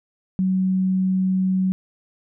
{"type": "tone", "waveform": "sine", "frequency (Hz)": 187.5, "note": "F#3", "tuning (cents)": 23, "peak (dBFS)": -17, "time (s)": [0.39, 1.72], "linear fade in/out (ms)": 0, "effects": []}